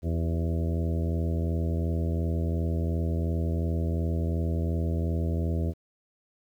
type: harmonic tone with a mistuned harmonic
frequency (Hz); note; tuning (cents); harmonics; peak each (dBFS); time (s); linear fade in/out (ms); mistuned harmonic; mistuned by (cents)
82.8; E2; +8; 1 / 2 / 3 / 4 / 5 / 6 / 7 / 8; -26 / -32 / -36 / -38 / -40 / -42 / -43 / -44; 0.02-5.74; 50; 5; -46
effects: 10-bit